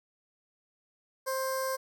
15% pulse tone with notch filter, 527 Hz, C5, 12 cents sharp, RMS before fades -32 dBFS, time 1.26-1.77 s, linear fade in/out 20 ms, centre 2600 Hz, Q 0.53, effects none

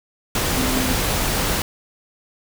sine tone in noise, 257 Hz, C4, 31 cents flat, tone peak -23 dBFS, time 0.57-0.93 s, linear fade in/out 2 ms, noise pink, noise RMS -21 dBFS, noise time 0.35-1.62 s, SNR -5 dB, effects none

